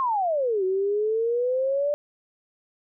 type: exponential two-way sweep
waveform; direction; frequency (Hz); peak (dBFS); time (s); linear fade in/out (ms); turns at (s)
sine; down then up; 1093 to 370 to 591; -21; 0-1.94; 0; 0.64
effects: none